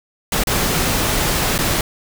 pink noise with dropouts, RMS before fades -18 dBFS, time 0.32-1.81 s, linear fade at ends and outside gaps 2 ms, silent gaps 0.437-0.471 / 1.58-1.588 s, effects none

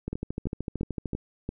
two click trains, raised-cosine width 3 ms, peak -18 / -18 dBFS, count 5 / 15, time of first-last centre 0.13-1.491 / 0.08-1.133 s, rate 2.94 / 13.3 Hz, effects none

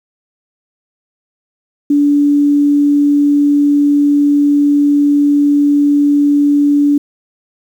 sine tone, 288.8 Hz, D4, 29 cents flat, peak -7 dBFS, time 1.9-6.98 s, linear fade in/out 5 ms, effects 7-bit

